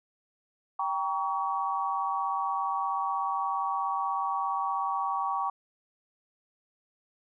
sine chord, G diminished, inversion none, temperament just, 784 / 940.8 / 1128.9 Hz, G5 / Bb5 / Db6, 0 / +16 / +31 cents, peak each -32 / -33 / -30 dBFS, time 0.79-5.5 s, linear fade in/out 5 ms, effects none

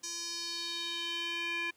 square tone with band-pass filter sweep, 340.9 Hz, F4, 42 cents flat, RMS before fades -37 dBFS, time 0.03-1.71 s, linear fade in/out 10 ms, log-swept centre 6100 to 2200 Hz, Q 3.7, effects pink hiss -67 dBFS RMS until 1.76 s + high-pass 150 Hz 12 dB/octave

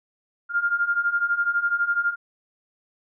sine beating tone pair, 1396.9 / 1408.9 Hz, F6 / F6, 0 / +15 cents, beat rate 12 Hz, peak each -25 / -22 dBFS, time 0.49-2.16 s, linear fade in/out 50 ms, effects none

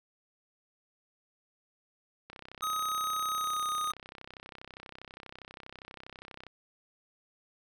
click train, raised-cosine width 0.3 ms, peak -29 dBFS, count 136, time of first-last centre 2.3-6.467 s, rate 32.4 Hz
square tone with pitch glide, 1260 to 1239.8 Hz, D#6 to D#6, +21 to -7 cents, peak -31 dBFS, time 2.62-3.92 s, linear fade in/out 10 ms, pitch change -28 cents, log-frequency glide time 3.36-3.64 s
effects none

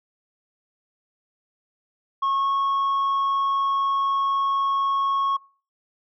sine tone with pitch glide, 1092 to 1099 Hz, C#6 to C#6, -26 to -15 cents, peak -17 dBFS, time 2.22-5.37 s, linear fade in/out 10 ms, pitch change +11 cents, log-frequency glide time 2.34-2.49 s, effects noise-tail reverb RT60 0.4 s tail -25 dB re dry + tanh soft clip ceiling -19 dBFS

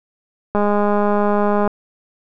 click train, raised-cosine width 1 ms, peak -5 dBFS, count 233, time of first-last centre 0.55-1.676 s, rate 206 Hz, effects none

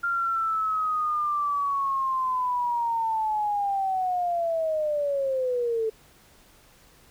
sine linear sweep, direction down, 1396.9 to 435.9 Hz, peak -23 dBFS, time 0.03-5.9 s, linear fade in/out 10 ms, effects pink hiss -56 dBFS RMS until 7.1 s

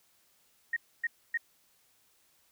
sine tone bursts, 1864.7 Hz, A#6, in tune, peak -27 dBFS, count 3, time 0.73-1.375 s, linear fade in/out 5 ms, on 35 ms, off 270 ms, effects white hiss -68 dBFS RMS until 2.51 s

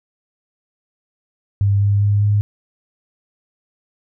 sine tone with pitch steps, 100.2 / 101.25 / 102.31 / 103.37 Hz, G2 / G#2 / G#2 / G#2, +38 / -43 / -25 / -8 cents, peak -12 dBFS, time 1.61-2.41 s, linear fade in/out 0 ms, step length 200 ms, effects none

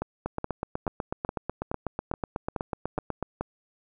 two click trains, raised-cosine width 1 ms, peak -15 / -15 dBFS, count 9 / 25, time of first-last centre 0.02-3.41 / 0.26-3.227 s, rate 2.36 / 8.09 Hz, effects none

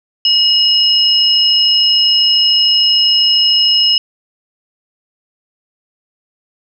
sine tone pair together, 2900 / 5167 Hz, F#7 / E8, -35 / -35 cents, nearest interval minor seventh, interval 1000 cents, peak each -11 dBFS, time 0.25-3.98 s, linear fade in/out 2 ms, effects none

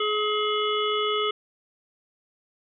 harmonic tone, 423.3 Hz, G#4, 33 cents sharp, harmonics 1 / 3 / 5 / 7 / 8, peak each -26 / -27 / -34 / -30 / -33 dBFS, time 0-1.31 s, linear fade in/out 5 ms, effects none

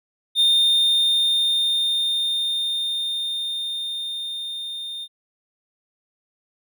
triangle tone with level ramp, 3636 Hz, A#7, 44 cents flat, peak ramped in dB -12 to -28 dBFS, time 0.35-5.08 s, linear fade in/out 50 ms, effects none

